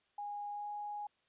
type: tone with pitch glide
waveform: sine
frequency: 822 to 828.7 Hz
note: G#5 to G#5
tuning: -18 to -4 cents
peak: -39 dBFS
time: 0.18-1.07 s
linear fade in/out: 5 ms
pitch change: +14 cents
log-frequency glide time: 0.51-0.69 s
effects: white hiss -75 dBFS RMS until 1.28 s + resampled to 8000 Hz